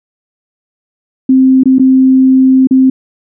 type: tone with dropouts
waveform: sine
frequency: 261.8 Hz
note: C4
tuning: 1 cent sharp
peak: -3 dBFS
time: 1.29-2.9 s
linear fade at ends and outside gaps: 5 ms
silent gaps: 1.635-1.656 / 1.785-1.795 / 2.672-2.709 s
effects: none